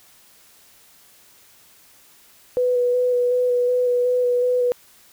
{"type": "tone with vibrato", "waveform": "sine", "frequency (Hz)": 493.9, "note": "B4", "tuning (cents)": 0, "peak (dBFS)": -16, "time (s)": [2.57, 4.72], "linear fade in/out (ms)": 0, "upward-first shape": "square", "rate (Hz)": 2.7, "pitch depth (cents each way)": 13, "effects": ["white hiss -52 dBFS RMS until 5.12 s"]}